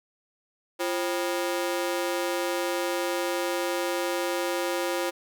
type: ring-modulated tone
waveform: sawtooth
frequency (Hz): 440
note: A4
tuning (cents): 0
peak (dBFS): -19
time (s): 0.79-5.11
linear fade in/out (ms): 20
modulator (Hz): 94.2
effects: none